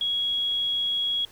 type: tone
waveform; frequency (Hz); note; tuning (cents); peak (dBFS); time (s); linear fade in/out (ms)
sine; 3322; G#7; 0; -23; 0.01-1.25; 2
effects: pink hiss -52 dBFS RMS until 1.31 s